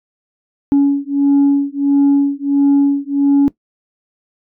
sine beating tone pair, 280.4 / 281.9 Hz, C#4 / C#4, +20 / +29 cents, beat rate 1.5 Hz, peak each -11 dBFS, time 0.72-3.48 s, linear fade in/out 0 ms, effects noise-tail reverb RT60 0.1 s tail -19 dB re dry + tanh soft clip ceiling -6 dBFS

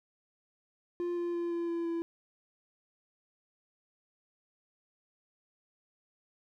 triangle tone with pitch steps, 349.2 / 346.4 / 343.6 / 340.8 / 338.1 / 335.4 Hz, F4 / F4 / F4 / F4 / E4 / E4, 0 / -14 / -28 / -42 / +44 / +30 cents, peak -29 dBFS, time 1-2.02 s, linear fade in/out 0 ms, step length 170 ms, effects none

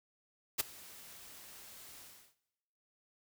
white noise with ADSR envelope, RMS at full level -29 dBFS, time 0.58-2.35 s, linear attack 21 ms, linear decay 14 ms, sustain -24 dB, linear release 350 ms, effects noise-tail reverb RT60 1.0 s tail -19 dB re dry

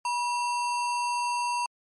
sine tone with sample-and-hold, 966 Hz, B5, 39 cents flat, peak -25 dBFS, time 0.05-1.66 s, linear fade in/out 2 ms, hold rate 3675 Hz, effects MP3 48 kbps

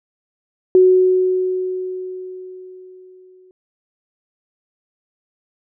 sine tone with exponential decay, 370 Hz, F#4, in tune, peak -6 dBFS, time 0.75-3.51 s, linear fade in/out 1 ms, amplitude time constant 600 ms, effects none

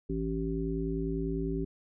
harmonic tone, 55.1 Hz, A1, 3 cents sharp, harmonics 1 / 3 / 5 / 7, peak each -35 / -35 / -35 / -35 dBFS, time 0.09-1.65 s, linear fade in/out 10 ms, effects none

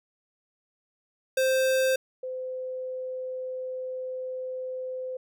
square / sine tone pair in turn, 523.3 / 513.1 Hz, C5 / C5, 0 / -34 cents, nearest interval unison, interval 34 cents, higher first, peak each -22 / -31 dBFS, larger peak first, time 1.37-1.96 / 2.23-5.17 s, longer second, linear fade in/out 5 ms, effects none

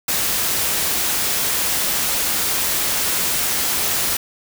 white noise, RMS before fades -20 dBFS, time 0.08-4.17 s, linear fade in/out 5 ms, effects none

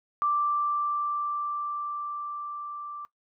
sine tone with level ramp, 1174.7 Hz, D6, in tune, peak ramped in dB -22 to -36 dBFS, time 0.22-3.05 s, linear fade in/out 0 ms, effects noise-tail reverb RT60 0.1 s tail -17 dB re dry

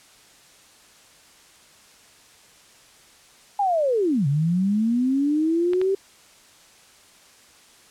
sine linear two-way sweep, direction down then up, 830.6 to 135.1 to 393.8 Hz, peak -18 dBFS, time 3.59-5.95 s, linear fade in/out 5 ms, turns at 4.27 s
clicks, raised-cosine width 0.3 ms, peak -18 dBFS, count 2, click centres 5.734 / 5.815 s
effects white hiss -52 dBFS RMS until 7.9 s + low-pass 9000 Hz 12 dB/octave

